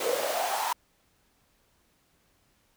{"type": "noise with high-pass filter sweep", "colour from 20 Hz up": "pink", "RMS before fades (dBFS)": -29, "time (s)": [0, 0.73], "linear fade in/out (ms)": 5, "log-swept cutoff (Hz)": [450, 940], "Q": 6.6, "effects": ["pink hiss -68 dBFS RMS until 2.76 s"]}